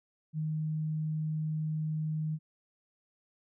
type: tone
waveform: sine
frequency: 155.5 Hz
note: D#3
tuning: 1 cent flat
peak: -30 dBFS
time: 0.33-2.39 s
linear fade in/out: 50 ms
effects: none